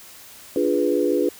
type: chord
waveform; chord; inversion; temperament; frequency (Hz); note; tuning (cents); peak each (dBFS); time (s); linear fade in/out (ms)
sine; D diminished seventh; none; equal; 293.7 / 349.2 / 415.3 / 493.9; D4 / F4 / Ab4 / Cb5; 0 / 0 / 0 / 0; -23; 0.56-1.29; 2
effects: white hiss -44 dBFS RMS until 1.39 s